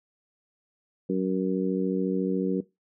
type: harmonic tone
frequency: 94 Hz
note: F#2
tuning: 28 cents sharp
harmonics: 2 / 3 / 4 / 5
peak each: -27 / -29 / -30 / -31 dBFS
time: 1.09-2.61 s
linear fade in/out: 10 ms
effects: noise-tail reverb RT60 0.2 s tail -19 dB re dry